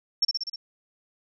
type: tone with echo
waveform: sine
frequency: 5440 Hz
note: F8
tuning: 46 cents flat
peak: -18 dBFS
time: 0.22-0.25 s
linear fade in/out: 5 ms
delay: 62 ms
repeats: 5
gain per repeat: -3 dB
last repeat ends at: 0.56 s
effects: none